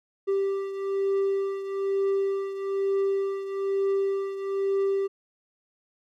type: beating tone pair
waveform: triangle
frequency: 392 / 393.1 Hz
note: G4 / G4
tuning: 0 / +5 cents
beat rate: 1.1 Hz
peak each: -23 / -29 dBFS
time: 0.27-5.08 s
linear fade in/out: 20 ms
effects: none